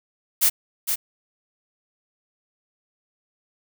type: noise with echo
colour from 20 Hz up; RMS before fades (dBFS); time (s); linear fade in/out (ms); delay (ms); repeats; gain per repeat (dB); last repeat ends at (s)
blue; -17; 0.41-0.5; 20; 460; 1; -6; 0.96
effects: none